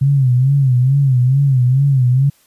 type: tone with vibrato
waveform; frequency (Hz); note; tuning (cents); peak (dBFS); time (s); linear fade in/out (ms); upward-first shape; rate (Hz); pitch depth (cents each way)
sine; 132.2; C3; +18; -9; 0.01-2.3; 10; sine; 2.3; 120
effects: white hiss -54 dBFS RMS until 2.46 s + resampled to 32000 Hz